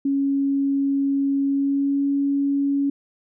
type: tone with pitch glide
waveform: sine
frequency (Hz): 276.8 to 280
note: C#4 to C#4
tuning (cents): -2 to +18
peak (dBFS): -18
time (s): 0.05-2.9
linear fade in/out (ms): 5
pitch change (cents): +20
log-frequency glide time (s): 1.46-2.05
effects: none